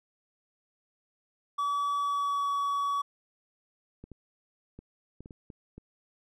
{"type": "tone with pitch glide", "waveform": "triangle", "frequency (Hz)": [1144, 1132.2], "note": ["D6", "C#6"], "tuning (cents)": [-46, 36], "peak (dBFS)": -25, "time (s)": [1.58, 3.02], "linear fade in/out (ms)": 10, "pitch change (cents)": -18, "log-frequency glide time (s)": [1.97, 2.5]}
{"type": "clicks", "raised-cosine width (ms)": 3, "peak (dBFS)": -32, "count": 8, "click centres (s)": [4.04, 4.117, 4.79, 5.206, 5.259, 5.308, 5.502, 5.78]}
{"effects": []}